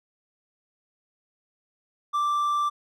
triangle tone, 1174.7 Hz, D6, in tune, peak -20 dBFS, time 2.13-2.7 s, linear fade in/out 20 ms, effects none

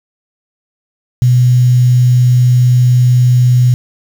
sine tone with quantisation, 124.4 Hz, B2, 13 cents sharp, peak -5 dBFS, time 1.22-3.74 s, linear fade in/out 0 ms, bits 5, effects none

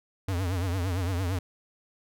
square tone with vibrato, 91.1 Hz, F#2, 26 cents flat, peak -27 dBFS, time 0.28-1.39 s, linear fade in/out 5 ms, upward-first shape triangle, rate 8.8 Hz, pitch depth 150 cents each way, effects none

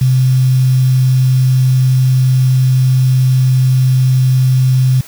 sine tone with quantisation, 129.4 Hz, C3, 19 cents flat, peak -7 dBFS, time 0.01-5.01 s, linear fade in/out 5 ms, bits 5, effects white hiss -36 dBFS RMS until 5.07 s

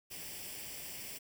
white noise with comb filter, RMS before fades -45 dBFS, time 0.1-1.19 s, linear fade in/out 20 ms, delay 0.38 ms, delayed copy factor +0.65, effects none

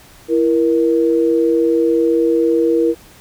sine tone pair together, 333.3 / 471.4 Hz, E4 / A#4, +19 / +19 cents, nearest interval tritone, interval 600 cents, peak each -14 dBFS, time 0.28-2.95 s, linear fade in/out 50 ms, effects pink hiss -44 dBFS RMS until 3.2 s

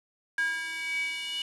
square tone with high-pass filter sweep, 324.8 Hz, E4, 26 cents flat, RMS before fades -32 dBFS, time 0.38-1.42 s, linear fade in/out 2 ms, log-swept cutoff 1600 to 2900 Hz, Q 9.8, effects resampled to 24000 Hz + 8-bit

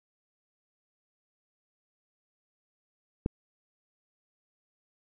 click, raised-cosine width 3 ms, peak -14 dBFS, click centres 3.261 s, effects none

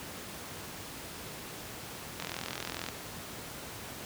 click train, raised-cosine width 0.2 ms, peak -18 dBFS, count 30, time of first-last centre 2.2-2.887 s, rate 42.2 Hz, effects pink hiss -43 dBFS RMS until 4.05 s + high-pass 80 Hz 12 dB/octave

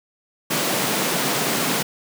pink high-pass noise, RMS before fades -22 dBFS, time 0.5-1.83 s, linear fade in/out 10 ms, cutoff 140 Hz, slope 48 dB/octave, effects none

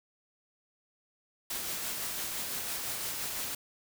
white noise with tremolo, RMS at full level -35 dBFS, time 1.5-3.55 s, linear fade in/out 5 ms, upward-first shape sine, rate 5.9 Hz, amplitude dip 25%, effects none

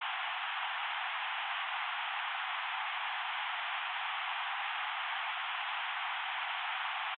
pink band-pass noise, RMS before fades -37 dBFS, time 0.01-7.15 s, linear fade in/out 10 ms, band 730 to 3400 Hz, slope 96 dB/octave, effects AAC 48 kbps

